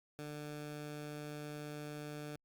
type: tone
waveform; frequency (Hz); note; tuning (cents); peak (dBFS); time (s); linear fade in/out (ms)
15% pulse; 148.8; D3; +23; -37; 0.19-2.36; 0
effects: Opus 48 kbps